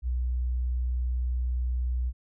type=tone; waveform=sine; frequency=61.74 Hz; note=B1; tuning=in tune; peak=-25 dBFS; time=0.02-2.13 s; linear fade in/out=50 ms; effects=none